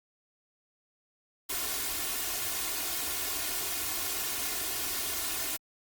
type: noise with comb filter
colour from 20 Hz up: white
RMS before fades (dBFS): -33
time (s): 1.49-5.57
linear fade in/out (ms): 10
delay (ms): 2.8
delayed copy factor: +0.75
effects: Opus 48 kbps